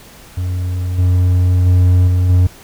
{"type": "tone with level steps", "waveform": "triangle", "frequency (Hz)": 90.4, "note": "F#2", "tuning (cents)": -40, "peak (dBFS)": [-14, -7, -5, -8, -5], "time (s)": [0.37, 2.47], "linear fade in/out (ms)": 5, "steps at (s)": [0.98, 1.66, 2.07, 2.29], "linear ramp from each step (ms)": 10, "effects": ["pink hiss -40 dBFS RMS until 2.63 s"]}